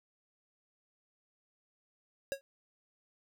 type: tone with exponential decay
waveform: square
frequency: 548 Hz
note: C#5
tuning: 20 cents flat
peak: -29 dBFS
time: 2.32-2.41 s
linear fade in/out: 0 ms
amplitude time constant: 19 ms
effects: none